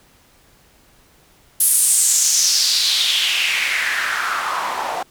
white noise with band-pass filter sweep, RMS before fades -18 dBFS, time 1.6-5.03 s, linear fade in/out 5 ms, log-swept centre 11000 to 750 Hz, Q 3.6, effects pink hiss -53 dBFS RMS until 5.1 s

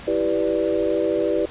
sine chord, E minor seventh, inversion none, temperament equal, 329.6 / 392 / 493.9 / 587.3 Hz, E4 / G4 / B4 / D5, 0 / 0 / 0 / 0 cents, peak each -24 dBFS, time 0.07-1.46 s, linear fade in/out 10 ms, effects pink hiss -39 dBFS RMS until 1.5 s + resampled to 8000 Hz

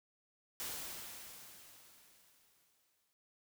white noise with exponential decay, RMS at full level -41 dBFS, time 0.6-3.13 s, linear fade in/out 0 ms, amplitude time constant 550 ms, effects none

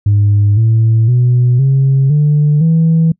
sine tone with pitch steps, 102.6 / 112.53 / 123.43 / 135.38 / 148.49 / 162.87 Hz, G#2 / A2 / B2 / C#3 / D3 / E3, -21 / +39 / -1 / -41 / +19 / -21 cents, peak -5 dBFS, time 0.06-3.12 s, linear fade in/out 5 ms, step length 510 ms, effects noise-tail reverb RT60 0.1 s tail -25 dB re dry + tanh soft clip ceiling -4 dBFS

